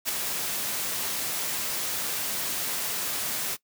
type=noise with ADSR envelope; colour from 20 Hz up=white; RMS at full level=-25 dBFS; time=0.05-3.57 s; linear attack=40 ms; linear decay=4 ms; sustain=-5 dB; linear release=36 ms; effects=noise-tail reverb RT60 0.1 s tail -20 dB re dry + high-pass 100 Hz 12 dB/octave